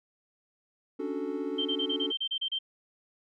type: chord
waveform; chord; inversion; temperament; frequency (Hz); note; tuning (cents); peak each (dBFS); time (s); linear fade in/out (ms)
triangle; D major seventh; third; equal; 277.2 / 293.7 / 370 / 440; C#4 / D4 / F#4 / A4; 0 / 0 / 0 / 0; -35 / -34 / -35 / -34; 0.99-2.12; 10
type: tone bursts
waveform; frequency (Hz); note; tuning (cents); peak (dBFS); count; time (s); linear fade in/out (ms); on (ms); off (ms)
sine; 3136; G7; 0; -28; 10; 1.58-2.589; 10; 73; 31
effects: none